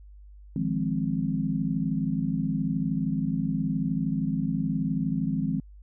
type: chord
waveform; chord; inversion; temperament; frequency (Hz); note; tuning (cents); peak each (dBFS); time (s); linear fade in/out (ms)
sine; F minor seventh; third; equal; 155.56 / 174.61 / 207.7 / 261.6; Eb3 / F3 / Ab3 / C4; 0 / 0 / 0 / 0; -30; 0.56-5.6; 2
effects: added 50 Hz sine -45 dBFS peak until 5.82 s